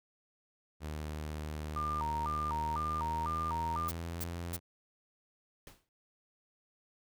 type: tone with pitch glide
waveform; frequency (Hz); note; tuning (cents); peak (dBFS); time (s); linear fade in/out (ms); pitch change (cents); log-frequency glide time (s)
sawtooth; 76.4 to 85.76; D#2 to F2; -31 to -31; -34; 0.8-4.6; 50; +200; 2.42-4.39
type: tone with vibrato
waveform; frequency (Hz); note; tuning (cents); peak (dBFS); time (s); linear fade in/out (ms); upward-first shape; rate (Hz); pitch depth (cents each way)
sine; 1056; C6; +16; -33; 1.76-3.89; 5; square; 2; 220
type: noise bursts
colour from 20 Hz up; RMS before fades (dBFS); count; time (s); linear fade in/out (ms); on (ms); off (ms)
blue; -39; 3; 3.88-4.565; 5; 35; 290
type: noise with exponential decay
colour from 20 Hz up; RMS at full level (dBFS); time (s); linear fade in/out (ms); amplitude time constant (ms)
pink; -49; 5.67-5.89; 1; 47
effects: none